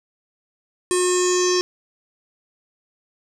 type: tone with low-pass filter sweep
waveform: square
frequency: 361.3 Hz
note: F#4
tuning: 41 cents flat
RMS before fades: -19 dBFS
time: 0.91-1.61 s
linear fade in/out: 0 ms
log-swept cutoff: 8900 to 5600 Hz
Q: 8.4
effects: none